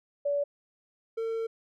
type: tone pair in turn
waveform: sine / triangle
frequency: 573 / 452.3 Hz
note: D5 / A4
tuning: -43 / +48 cents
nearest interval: major third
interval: 409 cents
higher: first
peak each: -25 / -27 dBFS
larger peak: first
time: 0.25-0.44 / 1.17-1.47 s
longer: second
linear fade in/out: 10 ms
effects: none